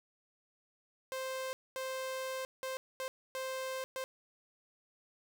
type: tone bursts at uneven times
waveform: sawtooth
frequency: 523.3 Hz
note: C5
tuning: in tune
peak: -33 dBFS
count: 6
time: 1.12-1.53 / 1.76-2.45 / 2.63-2.77 / 3-3.08 / 3.35-3.84 / 3.96-4.04 s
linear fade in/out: 0 ms
effects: none